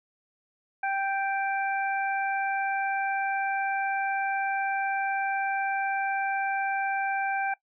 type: harmonic tone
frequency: 784 Hz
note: G5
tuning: in tune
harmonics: 1 / 2 / 3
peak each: -27 / -31 / -36 dBFS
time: 0.83-7.54 s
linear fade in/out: 5 ms
effects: noise-tail reverb RT60 0.1 s tail -20 dB re dry